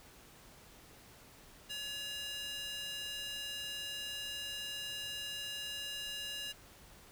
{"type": "tone with high-pass filter", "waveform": "square", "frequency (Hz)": 565, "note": "C#5", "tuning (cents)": 33, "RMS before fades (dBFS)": -42, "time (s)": [1.69, 6.53], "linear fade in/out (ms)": 20, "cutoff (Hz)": 2700, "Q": 2.3, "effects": ["pink hiss -58 dBFS RMS until 7.11 s"]}